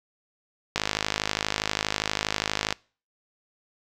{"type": "click train", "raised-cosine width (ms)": 0.2, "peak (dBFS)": -6, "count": 104, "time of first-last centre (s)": [0.76, 2.726], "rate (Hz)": 52.4, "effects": ["noise-tail reverb RT60 0.4 s tail -25 dB re dry"]}